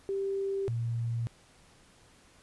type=tone pair in turn; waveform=sine; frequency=392 / 116.54 Hz; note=G4 / A#2; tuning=0 / 0 cents; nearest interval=octave + major sixth; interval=2100 cents; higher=first; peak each=-29 / -29 dBFS; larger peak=neither; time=0.09-0.68 / 0.68-1.27 s; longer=neither; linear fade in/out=0 ms; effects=pink hiss -60 dBFS RMS until 2.42 s + resampled to 24000 Hz